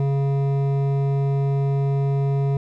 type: tone with hard clipping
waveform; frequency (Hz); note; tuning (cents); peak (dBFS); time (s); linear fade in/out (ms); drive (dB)
sine; 138.59; C#3; 0; -20; 0-2.57; 2; 11
effects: none